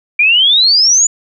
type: exponential sweep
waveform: sine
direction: up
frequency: 2349 to 7040 Hz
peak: -6 dBFS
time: 0.19-1.07 s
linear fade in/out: 5 ms
effects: none